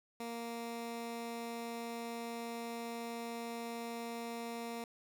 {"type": "tone", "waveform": "15% pulse", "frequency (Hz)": 233.1, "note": "A#3", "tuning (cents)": 0, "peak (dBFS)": -34, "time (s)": [0.2, 4.84], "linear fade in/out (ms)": 2, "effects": []}